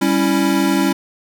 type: chord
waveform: square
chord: C# diminished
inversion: second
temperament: equal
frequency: 196 / 277.2 / 329.6 Hz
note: G3 / C#4 / E4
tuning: 0 / 0 / 0 cents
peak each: -20 / -18 / -19 dBFS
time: 0.01-0.93 s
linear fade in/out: 10 ms
effects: none